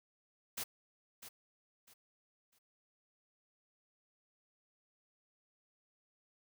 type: noise with echo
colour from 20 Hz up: white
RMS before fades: -40 dBFS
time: 0.57-0.64 s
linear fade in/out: 10 ms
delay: 650 ms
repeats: 3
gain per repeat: -11 dB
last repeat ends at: 2.59 s
effects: none